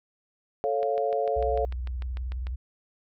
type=chord; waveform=sine; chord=A augmented; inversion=none; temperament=equal; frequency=440 / 554.4 / 698.5 Hz; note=A4 / C#5 / E#5; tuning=0 / 0 / 0 cents; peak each=-28 dBFS; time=0.64-1.65 s; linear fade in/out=0 ms
type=click train; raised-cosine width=0.3 ms; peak=-26 dBFS; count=12; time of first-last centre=0.83-2.469 s; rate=6.71 Hz
type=tone with vibrato; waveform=sine; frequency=62.3 Hz; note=B1; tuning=16 cents sharp; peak=-29 dBFS; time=1.36-2.56 s; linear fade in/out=10 ms; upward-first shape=sine; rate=19 Hz; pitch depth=170 cents each way
effects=none